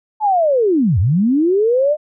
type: linear two-way sweep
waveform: sine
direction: down then up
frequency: 880 to 80.5 to 619 Hz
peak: -11 dBFS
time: 0.2-1.97 s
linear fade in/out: 50 ms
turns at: 0.99 s
effects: none

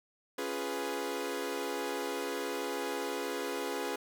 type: chord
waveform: sawtooth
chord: C# dominant seventh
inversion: none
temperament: equal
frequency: 277.2 / 349.2 / 415.3 / 493.9 Hz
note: C#4 / E#4 / G#4 / B4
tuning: 0 / 0 / 0 / 0 cents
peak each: -37 / -37 / -34 / -35 dBFS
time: 0.38-3.96 s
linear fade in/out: 5 ms
effects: none

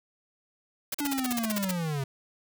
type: noise bursts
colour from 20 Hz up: white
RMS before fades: -31 dBFS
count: 13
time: 0.92-1.713 s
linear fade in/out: 5 ms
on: 25 ms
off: 39 ms
type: linear sweep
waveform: square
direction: down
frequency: 293.7 to 131.9 Hz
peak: -29 dBFS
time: 1-2.04 s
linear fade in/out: 5 ms
effects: none

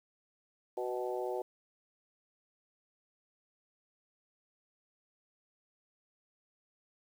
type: harmonic tone with a mistuned harmonic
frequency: 124 Hz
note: B2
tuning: 7 cents sharp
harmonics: 3 / 4 / 5 / 6 / 7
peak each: -37 / -39 / -41 / -43 / -44 dBFS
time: 0.77-1.42 s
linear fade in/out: 5 ms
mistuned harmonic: 6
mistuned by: +23 cents
effects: 10-bit

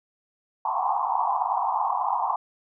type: band-pass noise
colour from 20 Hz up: white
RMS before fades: -25 dBFS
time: 0.65-2.36 s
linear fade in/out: 5 ms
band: 720 to 1100 Hz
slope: 96 dB/octave
effects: none

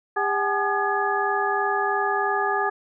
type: tone cluster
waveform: sine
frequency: 402.7 / 763 / 846 / 1216 / 1685 Hz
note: G4 / G5 / G#5 / D#6 / G#6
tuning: +47 / -47 / +32 / -40 / +25 cents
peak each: -27 dBFS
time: 0.16-2.7 s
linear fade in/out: 10 ms
effects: none

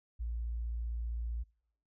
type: tone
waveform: sine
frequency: 57.7 Hz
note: A#1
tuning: 17 cents flat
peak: -34 dBFS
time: 0.19-1.44 s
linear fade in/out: 20 ms
effects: noise-tail reverb RT60 0.7 s tail -26 dB re dry

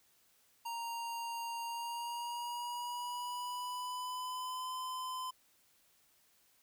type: tone with pitch glide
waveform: square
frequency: 932 to 1022.2 Hz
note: A#5 to C6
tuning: -1 to -41 cents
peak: -39 dBFS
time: 0.65-5.31 s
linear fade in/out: 10 ms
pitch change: +160 cents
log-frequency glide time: 1.64-4.74 s
effects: white hiss -70 dBFS RMS until 6.62 s

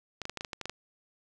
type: clicks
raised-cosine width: 0.2 ms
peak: -19 dBFS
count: 10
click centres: 0.217 / 0.254 / 0.296 / 0.373 / 0.409 / 0.448 / 0.532 / 0.613 / 0.656 / 0.696 s
effects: none

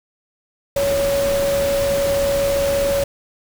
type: tone in noise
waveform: sine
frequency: 559 Hz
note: C#5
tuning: 14 cents sharp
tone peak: -16 dBFS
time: 0.76-3.04 s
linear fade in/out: 5 ms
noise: pink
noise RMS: -26 dBFS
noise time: 0.76-3.04 s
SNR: +7 dB
effects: none

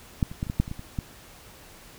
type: clicks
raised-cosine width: 5 ms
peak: -9 / -25 / -15 / -26 / -16 / -8 / -24 / -20 / -24 / -15 dBFS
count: 10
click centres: 0.228 / 0.315 / 0.429 / 0.468 / 0.499 / 0.6 / 0.679 / 0.714 / 0.794 / 0.988 s
effects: pink hiss -49 dBFS RMS until 1.98 s

